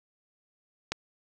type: click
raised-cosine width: 0.2 ms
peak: -12 dBFS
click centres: 0.92 s
effects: none